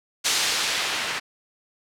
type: noise with low-pass filter sweep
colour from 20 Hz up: blue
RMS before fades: -25 dBFS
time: 0.24-1.2 s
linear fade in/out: 20 ms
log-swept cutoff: 5300 to 2300 Hz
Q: 0.75
effects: none